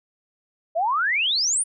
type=exponential sweep; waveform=sine; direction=up; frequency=623 to 10000 Hz; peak=-19 dBFS; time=0.75-1.64 s; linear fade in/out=20 ms; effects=none